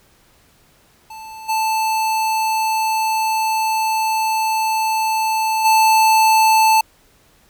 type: tone with level steps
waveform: square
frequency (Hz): 880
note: A5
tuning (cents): 0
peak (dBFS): -33 / -17 / -11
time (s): 1.1-6.81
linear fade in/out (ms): 5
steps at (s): 1.48 / 5.64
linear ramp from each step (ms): 20
effects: pink hiss -54 dBFS RMS until 7.49 s